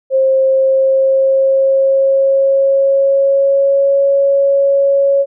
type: tone with pitch glide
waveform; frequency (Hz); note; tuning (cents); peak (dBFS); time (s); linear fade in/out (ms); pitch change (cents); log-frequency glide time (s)
sine; 531 to 554.8; C5 to C#5; +25 to +1; -8; 0.1-5.26; 50; +76; 0.45-4.02
effects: none